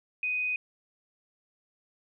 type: tone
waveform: sine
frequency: 2496 Hz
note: D#7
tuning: 5 cents sharp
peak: -27 dBFS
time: 0.23-0.56 s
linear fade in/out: 2 ms
effects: none